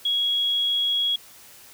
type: tone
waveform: sine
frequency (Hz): 3322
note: G#7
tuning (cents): 0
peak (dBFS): -20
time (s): 0.05-1.16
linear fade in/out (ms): 5
effects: white hiss -48 dBFS RMS until 1.73 s